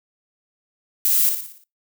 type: noise with echo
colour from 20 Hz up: violet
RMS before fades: -18 dBFS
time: 1.05-1.29 s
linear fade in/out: 0 ms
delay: 58 ms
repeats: 6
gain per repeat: -6 dB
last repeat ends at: 1.638 s
effects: noise-tail reverb RT60 0.2 s tail -21 dB re dry